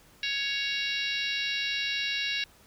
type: harmonic tone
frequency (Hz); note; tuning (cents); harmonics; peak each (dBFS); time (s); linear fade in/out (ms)
556; C#5; +5; 3 / 4 / 5 / 6 / 7 / 8 / 9 / 10; -36 / -35 / -33 / -42 / -33 / -41 / -43 / -41; 0.23-2.44; 2
effects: pink hiss -58 dBFS RMS until 2.66 s